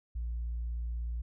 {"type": "tone", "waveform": "sine", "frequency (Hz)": 58.27, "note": "A#1", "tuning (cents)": 0, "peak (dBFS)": -31, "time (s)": [0.15, 1.22], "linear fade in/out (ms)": 10, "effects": ["tanh soft clip ceiling -30 dBFS"]}